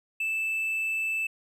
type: tone with hard clipping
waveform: triangle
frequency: 2637 Hz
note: E7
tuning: in tune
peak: -27 dBFS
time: 0.2-1.27 s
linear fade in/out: 5 ms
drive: 5 dB
effects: none